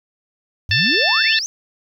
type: exponential sweep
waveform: sine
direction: up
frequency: 84.4 to 6420 Hz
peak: -21 dBFS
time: 0.69-1.46 s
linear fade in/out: 0 ms
type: harmonic tone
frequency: 887 Hz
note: A5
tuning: 14 cents sharp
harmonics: 2 / 3 / 4 / 5 / 6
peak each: -18 / -20 / -21 / -22 / -23 dBFS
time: 0.71-1.39 s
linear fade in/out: 2 ms
effects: 8-bit